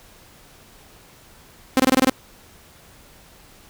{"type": "tone bursts", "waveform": "sawtooth", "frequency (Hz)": 261.6, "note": "C4", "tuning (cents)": 0, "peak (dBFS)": -9, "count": 7, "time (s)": [1.77, 2.096], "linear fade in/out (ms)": 0, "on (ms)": 26, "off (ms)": 24, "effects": ["pink hiss -49 dBFS RMS until 3.69 s"]}